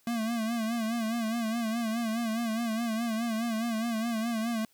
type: tone with vibrato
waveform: square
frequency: 227.4 Hz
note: A#3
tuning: 43 cents flat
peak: -29 dBFS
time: 0.07-4.65 s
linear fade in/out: 2 ms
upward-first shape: sine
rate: 4.8 Hz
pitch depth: 76 cents each way
effects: white hiss -66 dBFS RMS until 4.73 s